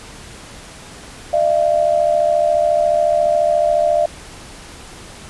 sine tone pair together, 605.8 / 680 Hz, D#5 / F5, -46 / -46 cents, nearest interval major second, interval 200 cents, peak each -15 dBFS, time 1.33-4.06 s, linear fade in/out 5 ms, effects pink hiss -37 dBFS RMS until 5.29 s + resampled to 24000 Hz

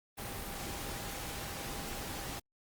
sine tone in noise, 800 Hz, G5, 35 cents sharp, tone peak -51 dBFS, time 0.17-2.4 s, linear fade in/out 20 ms, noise pink, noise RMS -41 dBFS, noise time 0.17-2.4 s, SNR -13 dB, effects Opus 32 kbps

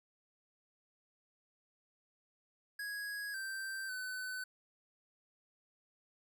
square tone with pitch steps, 1660 / 1563 / 1510 Hz, G#6 / G6 / F#6, -1 / -6 / +35 cents, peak -40 dBFS, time 2.79-4.44 s, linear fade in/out 5 ms, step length 550 ms, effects none

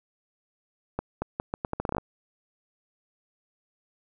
accelerating click train, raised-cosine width 1 ms, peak -14 dBFS, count 13, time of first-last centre 0.99-1.982 s, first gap 230 ms, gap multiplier 0.78, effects none

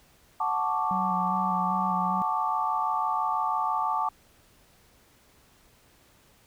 sine chord, D major seventh, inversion first, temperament equal, 740 / 880 / 1108.7 / 1174.7 Hz, F#5 / A5 / C#6 / D6, 0 / 0 / 0 / 0 cents, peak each -32 / -28 / -33 / -29 dBFS, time 0.4-4.09 s, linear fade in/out 5 ms
triangle tone with vibrato, 185 Hz, F#3, in tune, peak -29 dBFS, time 0.91-2.22 s, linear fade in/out 0 ms, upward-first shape square, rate 2.5 Hz, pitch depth 24 cents each way
effects pink hiss -60 dBFS RMS until 6.46 s

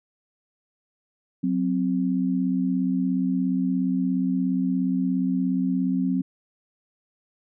sine tone pair together, 184.56 / 261.6 Hz, F#3 / C4, -4 / 0 cents, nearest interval tritone, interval 604 cents, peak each -24 / -23 dBFS, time 1.43-6.22 s, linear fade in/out 10 ms, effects none

